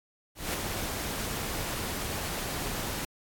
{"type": "noise with ADSR envelope", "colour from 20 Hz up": "pink", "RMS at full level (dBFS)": -30, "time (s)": [0.35, 3.05], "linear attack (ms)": 190, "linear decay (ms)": 4, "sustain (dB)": -4, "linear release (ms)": 3, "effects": ["AAC 64 kbps"]}